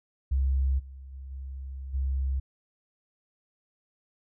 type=tone with level steps; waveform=sine; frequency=66.8 Hz; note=C2; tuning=36 cents sharp; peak=-22 / -41 / -38 / -35 / -25 dBFS; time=0.31-2.4 s; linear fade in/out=10 ms; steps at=0.78 / 1.12 / 1.3 / 1.93 s; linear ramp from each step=20 ms; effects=none